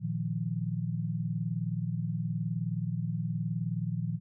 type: chord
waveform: sine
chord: Bb suspended fourth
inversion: none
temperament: equal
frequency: 116.54 / 155.56 / 174.61 Hz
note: Bb2 / Eb3 / F3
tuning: 0 / 0 / 0 cents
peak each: -34 dBFS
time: 0-4.2 s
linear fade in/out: 50 ms
effects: none